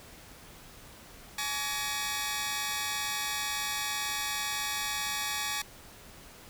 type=tone cluster; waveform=10% pulse; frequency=842 / 1142 / 1876 Hz; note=G#5 / D6 / A#6; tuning=+24 / -49 / +11 cents; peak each=-27 dBFS; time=1.38-5.62 s; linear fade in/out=5 ms; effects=pink hiss -51 dBFS RMS until 6.49 s